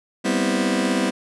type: chord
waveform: sawtooth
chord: C major seventh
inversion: second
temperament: just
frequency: 196.22 / 245.3 / 261.6 / 327 Hz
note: G3 / B3 / C4 / E4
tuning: +2 / -12 / 0 / -14 cents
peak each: -20 / -20 / -20 / -22 dBFS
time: 0.24-1.11 s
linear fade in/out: 20 ms
effects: resampled to 24000 Hz